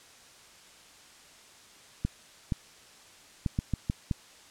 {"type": "clicks", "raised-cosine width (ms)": 5, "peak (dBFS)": -15, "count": 7, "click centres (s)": [2.05, 2.522, 3.462, 3.589, 3.737, 3.899, 4.112], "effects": ["white hiss -54 dBFS RMS until 4.5 s", "low-pass 8000 Hz 12 dB/octave"]}